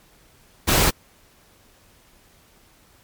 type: noise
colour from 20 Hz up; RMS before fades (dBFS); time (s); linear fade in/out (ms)
pink; -17; 0.67-0.91; 20
effects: pink hiss -55 dBFS RMS until 3.03 s + MP3 96 kbps